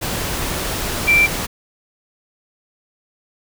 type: tone in noise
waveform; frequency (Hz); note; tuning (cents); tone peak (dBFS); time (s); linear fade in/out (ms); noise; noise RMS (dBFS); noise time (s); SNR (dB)
sine; 2349; D7; 0; -10; 1.07-1.27; 20; pink; -23; 0.01-1.47; +10
effects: none